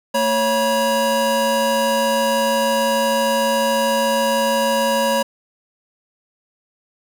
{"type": "tone cluster", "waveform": "square", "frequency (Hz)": [226.5, 553, 967], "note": ["A#3", "C#5", "B5"], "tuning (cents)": [-50, -4, -37], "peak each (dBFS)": [-25, -19, -21], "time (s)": [0.14, 5.23], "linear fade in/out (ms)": 10, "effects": []}